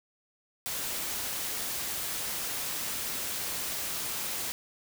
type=noise; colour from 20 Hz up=white; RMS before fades=-34 dBFS; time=0.66-4.52 s; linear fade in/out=0 ms; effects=none